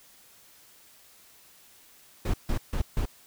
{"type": "noise bursts", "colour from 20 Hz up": "brown", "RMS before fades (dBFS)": -26, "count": 4, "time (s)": [2.25, 3.056], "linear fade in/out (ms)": 5, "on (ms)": 89, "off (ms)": 150, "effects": ["white hiss -56 dBFS RMS until 3.26 s"]}